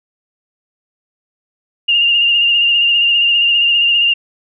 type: tone with vibrato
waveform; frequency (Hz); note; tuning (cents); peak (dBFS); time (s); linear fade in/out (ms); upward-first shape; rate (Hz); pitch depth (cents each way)
sine; 2812; F7; +11; -9; 1.88-4.14; 10; sine; 15; 30
effects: none